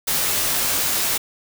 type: noise with comb filter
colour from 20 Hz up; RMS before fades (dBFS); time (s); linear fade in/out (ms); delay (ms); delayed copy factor
white; -21; 0.07-1.18; 10; 16; -0.55
effects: none